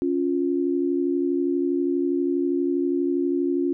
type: tone pair together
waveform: sine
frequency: 278.5 / 350.9 Hz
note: C#4 / F4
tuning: +8 / +8 cents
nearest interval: major third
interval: 400 cents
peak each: -23 dBFS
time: 0.02-3.73 s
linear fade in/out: 0 ms
effects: none